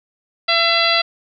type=harmonic tone; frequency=674 Hz; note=E5; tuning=38 cents sharp; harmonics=1 / 2 / 3 / 4 / 5 / 6 / 7; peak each=-21 / -21 / -21 / -21 / -21 / -21 / -21 dBFS; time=0.48-1.02 s; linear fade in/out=10 ms; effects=none